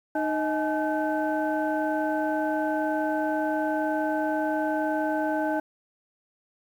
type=tone cluster; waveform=sine; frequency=307 / 628 / 850 / 1528 Hz; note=D#4 / D#5 / G#5 / G6; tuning=-23 / +16 / +40 / -45 cents; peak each=-27 / -28 / -29 / -33 dBFS; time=0.15-5.6 s; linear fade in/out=5 ms; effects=tanh soft clip ceiling -15 dBFS + 9-bit